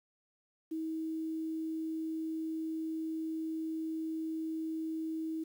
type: tone with quantisation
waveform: sine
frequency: 320 Hz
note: D#4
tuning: 49 cents sharp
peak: -34 dBFS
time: 0.71-5.44 s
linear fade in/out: 10 ms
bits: 10
effects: none